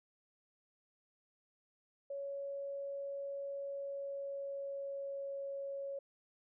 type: tone with pitch glide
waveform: sine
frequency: 558 to 553.8 Hz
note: C#5 to C#5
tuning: +11 to -2 cents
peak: -39 dBFS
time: 2.1-5.99 s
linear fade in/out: 5 ms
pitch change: -13 cents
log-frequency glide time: 3.6-5.38 s
effects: none